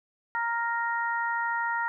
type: harmonic tone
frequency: 466.2 Hz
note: A#4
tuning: in tune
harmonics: 2 / 3 / 4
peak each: -29 / -31 / -32 dBFS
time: 0.35-1.88 s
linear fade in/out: 0 ms
effects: none